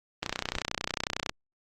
click train, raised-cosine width 0.2 ms, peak -11 dBFS, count 34, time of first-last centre 0.23-1.295 s, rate 31 Hz, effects Opus 24 kbps

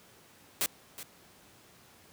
white noise with echo, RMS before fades -29 dBFS, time 0.61-0.66 s, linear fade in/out 0 ms, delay 370 ms, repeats 1, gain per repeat -14 dB, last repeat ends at 1.03 s, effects pink hiss -58 dBFS RMS until 2.12 s + high-pass 100 Hz 12 dB/octave

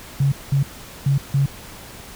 sine tone bursts at uneven times, 138.59 Hz, C#3, in tune, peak -14 dBFS, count 4, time 0.2-0.32 / 0.52-0.63 / 1.06-1.18 / 1.34-1.46 s, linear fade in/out 5 ms, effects pink hiss -39 dBFS RMS until 2.15 s

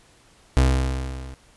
35% pulse tone with level ramp, 65.41 Hz, C2, in tune, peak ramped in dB -11 to -34 dBFS, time 0.57-1.34 s, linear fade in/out 0 ms, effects pink hiss -55 dBFS RMS until 1.56 s + resampled to 24000 Hz

